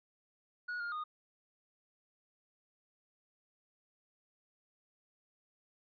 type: tone with pitch steps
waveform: triangle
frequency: 1456 / 1412 / 1231 Hz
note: F#6 / F6 / D#6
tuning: -28 / +19 / -19 cents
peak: -35 dBFS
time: 0.68-1.04 s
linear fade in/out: 10 ms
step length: 120 ms
effects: resampled to 11025 Hz